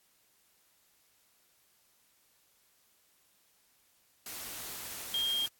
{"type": "tone in noise", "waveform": "sine", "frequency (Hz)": 3219, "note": "G7", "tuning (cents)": 45, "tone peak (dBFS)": -29, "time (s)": [5.14, 5.46], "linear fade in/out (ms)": 2, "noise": "white", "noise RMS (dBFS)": -42, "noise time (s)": [4.26, 5.48], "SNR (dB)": 10, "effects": ["white hiss -69 dBFS RMS until 5.59 s", "AAC 64 kbps"]}